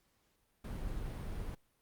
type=noise; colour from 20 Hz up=brown; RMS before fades=-40 dBFS; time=0.64-1.55 s; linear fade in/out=5 ms; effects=pink hiss -75 dBFS RMS until 1.81 s + Opus 48 kbps